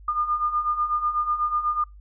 sine beating tone pair, 1207 / 1215.1 Hz, D6 / D#6, +47 / -41 cents, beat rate 8.1 Hz, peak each -28 / -23 dBFS, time 0.08-1.84 s, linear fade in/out 5 ms, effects noise-tail reverb RT60 0.2 s tail -25 dB re dry + added 50 Hz sine -43 dBFS peak until 2 s

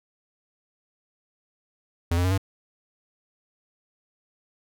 square tone with pitch steps, 85 / 88.66 / 92.48 / 96.46 Hz, F2 / F2 / F#2 / G2, -46 / +27 / 0 / -27 cents, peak -21 dBFS, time 2.11-2.378 s, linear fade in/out 5 ms, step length 67 ms, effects none

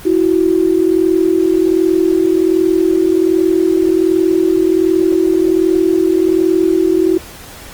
sine tone pair together, 329.6 / 370.9 Hz, E4 / F#4, 0 / +4 cents, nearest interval major second, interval 204 cents, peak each -12 dBFS, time 0.05-7.18 s, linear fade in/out 10 ms, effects pink hiss -34 dBFS RMS until 7.73 s + Opus 24 kbps

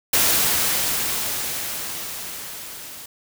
white noise with level ramp, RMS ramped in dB -17 to -38 dBFS, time 0.13-3.06 s, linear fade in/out 5 ms, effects none

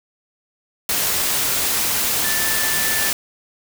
sine tone in noise, 1760 Hz, A6, in tune, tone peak -25 dBFS, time 2.24-3.1 s, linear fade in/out 2 ms, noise white, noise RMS -20 dBFS, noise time 0.89-3.13 s, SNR -8 dB, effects none

